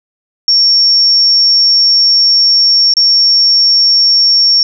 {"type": "tone with dropouts", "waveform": "sine", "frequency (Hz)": 5490, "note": "F8", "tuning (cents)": -31, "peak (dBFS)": -5, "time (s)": [0.48, 4.63], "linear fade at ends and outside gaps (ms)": 1, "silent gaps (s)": [2.938, 2.968], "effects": []}